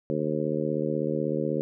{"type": "harmonic tone", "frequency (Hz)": 76.2, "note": "D#2", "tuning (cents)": -36, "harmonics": [2, 3, 4, 5, 6, 7], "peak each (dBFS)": [-32, -32, -32, -32, -32, -32], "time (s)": [0.1, 1.61], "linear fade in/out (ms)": 0, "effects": []}